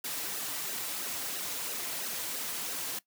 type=noise with flanger; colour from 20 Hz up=white; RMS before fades=-36 dBFS; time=0.04-2.99 s; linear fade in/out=5 ms; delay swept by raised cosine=0.87 to 5.47 ms; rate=3 Hz; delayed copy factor=-0.6; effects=noise-tail reverb RT60 0.1 s tail -19 dB re dry + high-pass 150 Hz 12 dB/octave